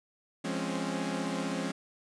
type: chord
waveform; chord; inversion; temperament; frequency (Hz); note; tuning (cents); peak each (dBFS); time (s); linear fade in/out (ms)
sawtooth; Db major seventh; first; equal with one note detuned; 172.81 / 207.7 / 261.6 / 277.2; F3 / Ab3 / C4 / Db4; -18 / 0 / 0 / 0; -33; 0.44-1.72; 10
effects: resampled to 22050 Hz + 10-bit